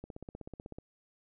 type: click train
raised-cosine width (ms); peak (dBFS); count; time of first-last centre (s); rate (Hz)
2; -30; 13; 0.04-0.785; 16.1
effects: none